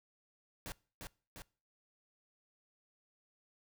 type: noise with echo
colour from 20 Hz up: pink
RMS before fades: -44 dBFS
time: 0.66-0.72 s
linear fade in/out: 0 ms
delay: 350 ms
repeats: 2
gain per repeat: -3 dB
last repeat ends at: 1.42 s
effects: noise-tail reverb RT60 0.4 s tail -23 dB re dry